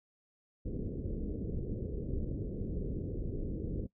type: low-pass noise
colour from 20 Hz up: pink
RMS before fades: -37 dBFS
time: 0.65-3.87 s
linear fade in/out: 10 ms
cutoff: 480 Hz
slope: 48 dB/octave
effects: noise-tail reverb RT60 0.1 s tail -20 dB re dry